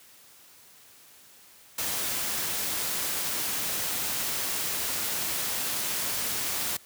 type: noise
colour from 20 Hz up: white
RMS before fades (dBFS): -30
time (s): 1.78-6.77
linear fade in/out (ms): 5
effects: white hiss -54 dBFS RMS until 6.85 s + high-pass 60 Hz 12 dB/octave